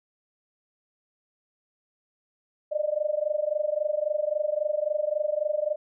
sine tone with amplitude modulation, 603 Hz, D5, 46 cents sharp, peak -20 dBFS, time 2.71-5.76 s, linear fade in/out 20 ms, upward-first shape sine, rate 23.7 Hz, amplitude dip 90%, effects none

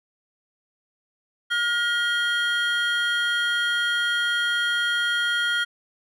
triangle tone cluster, 1426 / 1901 / 3230 Hz, F6 / A#6 / G#7, +36 / +33 / -49 cents, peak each -21 / -28 / -25 dBFS, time 1.5-5.65 s, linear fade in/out 20 ms, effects none

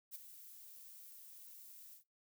violet noise with ADSR envelope, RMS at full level -45 dBFS, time 0.11-2.04 s, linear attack 39 ms, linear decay 17 ms, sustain -11 dB, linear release 110 ms, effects noise-tail reverb RT60 0.2 s tail -21 dB re dry

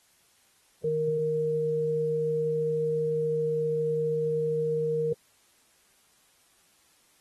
sine tone pair together, 155.56 / 466.2 Hz, D#3 / A#4, 0 / 0 cents, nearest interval octave + perfect fifth, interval 1900 cents, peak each -33 / -25 dBFS, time 0.84-5.13 s, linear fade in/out 5 ms, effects white hiss -64 dBFS RMS until 7.2 s + AAC 32 kbps

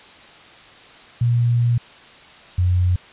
sine tone pair in turn, 119.4 / 89.97 Hz, A#2 / F#2, +42 / -48 cents, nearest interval perfect fourth, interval 490 cents, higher first, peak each -14 dBFS, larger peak neither, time 1.21-1.78 / 2.58-2.96 s, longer first, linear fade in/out 5 ms, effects white hiss -44 dBFS RMS until 3.12 s + resampled to 8000 Hz

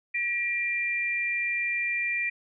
sine tone pair together, 1927 / 2380 Hz, B6 / D7, -43 / +22 cents, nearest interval major third, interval 365 cents, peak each -30 / -27 dBFS, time 0.14-2.3 s, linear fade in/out 10 ms, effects none

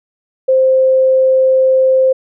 sine tone, 523.3 Hz, C5, in tune, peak -7 dBFS, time 0.48-2.13 s, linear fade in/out 10 ms, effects none

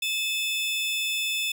40% pulse tone pair together, 2596 / 3520 Hz, E7 / A7, -27 / 0 cents, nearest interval perfect fourth, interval 527 cents, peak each -27 dBFS, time 0.02-1.52 s, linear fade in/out 5 ms, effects none

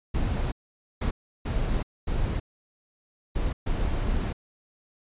brown noise bursts at uneven times, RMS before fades -26 dBFS, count 6, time 0.14-0.52 / 1.01-1.11 / 1.45-1.83 / 2.07-2.4 / 3.35-3.53 / 3.66-4.33 s, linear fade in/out 10 ms, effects resampled to 8000 Hz

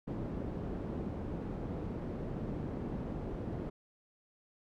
white low-pass noise, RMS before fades -39 dBFS, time 0.07-3.7 s, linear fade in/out 10 ms, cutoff 300 Hz, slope 12 dB/octave, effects none

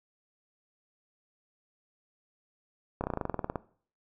slowing click train, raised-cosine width 1 ms, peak -17 dBFS, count 14, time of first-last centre 3.01-3.558 s, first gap 29 ms, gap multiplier 1.06, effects noise-tail reverb RT60 0.5 s tail -19 dB re dry

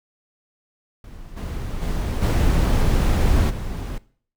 brown noise with level steps, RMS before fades -39 / -28 / -23 / -17 / -28 dBFS, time 1.04-3.98 s, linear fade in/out 2 ms, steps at 1.36 / 1.81 / 2.21 / 3.49 s, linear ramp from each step 20 ms, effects noise-tail reverb RT60 0.5 s tail -20 dB re dry

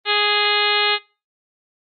harmonic tone with a mistuned harmonic, 415.3 Hz, G#4, in tune, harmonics 1 / 2 / 3 / 4 / 5 / 6 / 7 / 8 / 9 / 10, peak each -25 / -25 / -25 / -25 / -25 / -25 / -25 / -25 / -25 / -25 dBFS, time 0.05-0.99 s, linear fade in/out 50 ms, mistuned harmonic 9, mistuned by -28 cents, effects noise-tail reverb RT60 0.3 s tail -21 dB re dry + Opus 32 kbps

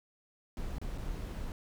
brown noise with dropouts, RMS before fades -38 dBFS, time 0.57-1.52 s, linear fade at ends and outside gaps 1 ms, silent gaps 0.784-0.815 / 0.978-0.982 s, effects none

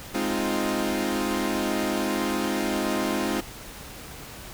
sawtooth chord, F minor seventh, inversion first, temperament equal, 207.7 / 261.6 / 311.1 / 349.2 Hz, Ab3 / C4 / Eb4 / F4, 0 / 0 / 0 / 0 cents, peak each -26 dBFS, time 0.14-3.41 s, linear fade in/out 10 ms, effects pink hiss -41 dBFS RMS until 4.53 s

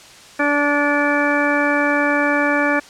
harmonic tone, 289.9 Hz, D4, 22 cents flat, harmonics 1 / 2 / 3 / 4 / 5 / 6 / 8, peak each -20 / -21 / -25 / -25 / -23 / -21 / -25 dBFS, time 0.39-2.8 s, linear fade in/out 10 ms, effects white hiss -42 dBFS RMS until 2.89 s + low-pass 7000 Hz 12 dB/octave

